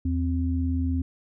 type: tone pair together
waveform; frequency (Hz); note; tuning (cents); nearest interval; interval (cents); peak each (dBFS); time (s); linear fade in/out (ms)
sine; 81.3 / 260.8; E2 / C4; -23 / -5; octave + minor sixth; 2018; -24 / -27; 0.05-1.02; 5
effects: none